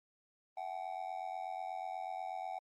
triangle tone with amplitude modulation, 755 Hz, F#5, 35 cents sharp, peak -33 dBFS, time 0.57-2.59 s, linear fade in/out 5 ms, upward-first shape sine, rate 88.2 Hz, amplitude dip 95%, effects Opus 32 kbps

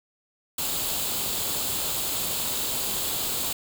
white noise with comb filter, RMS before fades -28 dBFS, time 0.58-3.53 s, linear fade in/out 5 ms, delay 0.26 ms, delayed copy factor +0.55, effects none

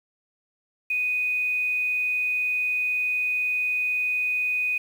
sine tone with quantisation, 2489 Hz, D#7, in tune, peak -22 dBFS, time 0.9-4.78 s, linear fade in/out 5 ms, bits 8, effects none

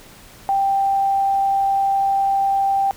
sine tone, 786 Hz, G5, 4 cents sharp, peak -15 dBFS, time 0.49-2.91 s, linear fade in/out 0 ms, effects pink hiss -44 dBFS RMS until 2.96 s

